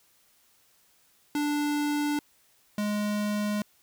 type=tone pair in turn; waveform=square; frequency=293.7 / 208.3 Hz; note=D4 / G#3; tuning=0 / +5 cents; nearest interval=tritone; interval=595 cents; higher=first; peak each=-26 / -27 dBFS; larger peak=first; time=1.35-2.19 / 2.78-3.62 s; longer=neither; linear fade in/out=2 ms; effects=white hiss -64 dBFS RMS until 3.82 s